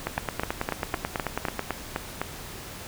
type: two click trains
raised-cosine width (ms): 0.5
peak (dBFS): -11 / -11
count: 9 / 15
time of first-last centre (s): 0.18-2.216 / 0.07-1.593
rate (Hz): 3.93 / 9.19
effects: pink hiss -40 dBFS RMS until 2.87 s